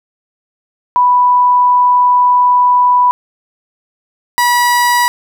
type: tone pair in turn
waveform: sine / 30% pulse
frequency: 987.8 / 970.8 Hz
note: B5 / B5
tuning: 0 / -30 cents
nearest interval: unison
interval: 30 cents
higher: first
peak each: -6 dBFS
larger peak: neither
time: 0.96-3.11 / 4.38-5.08 s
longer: first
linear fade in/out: 0 ms
effects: none